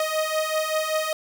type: beating tone pair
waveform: sawtooth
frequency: 622.3 / 627.5 Hz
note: D#5 / D#5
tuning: 0 / +15 cents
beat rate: 5.2 Hz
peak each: -23 / -21 dBFS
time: 0-1.13 s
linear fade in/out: 2 ms
effects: none